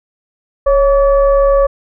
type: tone with frequency modulation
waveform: sine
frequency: 553 Hz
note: C#5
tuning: 4 cents flat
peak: -7 dBFS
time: 0.66-1.67 s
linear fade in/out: 10 ms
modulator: 589 Hz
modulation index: 0.62
effects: none